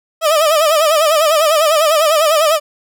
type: tone with vibrato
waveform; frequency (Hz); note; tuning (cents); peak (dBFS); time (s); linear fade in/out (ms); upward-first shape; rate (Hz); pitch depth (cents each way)
30% pulse; 622.3; D#5; 0; -7; 0.21-2.6; 50; sine; 10; 100
effects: none